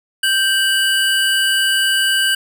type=tone pair together; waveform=square; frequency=1568 / 2952 Hz; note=G6 / F#7; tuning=0 / -5 cents; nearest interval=major seventh; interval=1095 cents; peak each=-17 dBFS; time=0.23-2.35 s; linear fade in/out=5 ms; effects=none